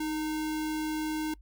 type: tone with sample-and-hold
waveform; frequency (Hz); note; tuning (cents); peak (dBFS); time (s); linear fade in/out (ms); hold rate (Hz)
sine; 311.1; D#4; 0; -29; 0-1.34; 5; 1225
effects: noise-tail reverb RT60 0.1 s tail -25 dB re dry + added 50 Hz sine -50 dBFS peak until 1.41 s